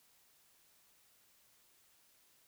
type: silence
effects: white hiss -69 dBFS RMS until 2.47 s